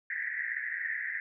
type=band-pass noise; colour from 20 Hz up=pink; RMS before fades=-35 dBFS; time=0.1-1.2 s; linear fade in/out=2 ms; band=1700 to 2000 Hz; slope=96 dB/octave; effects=none